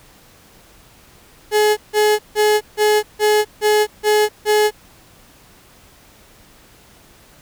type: tone bursts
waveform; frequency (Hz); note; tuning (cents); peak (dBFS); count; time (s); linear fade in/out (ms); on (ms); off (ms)
35% pulse; 423.3; G#4; +33; -10; 8; 1.51-4.71; 50; 260; 160
effects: pink hiss -48 dBFS RMS until 7.41 s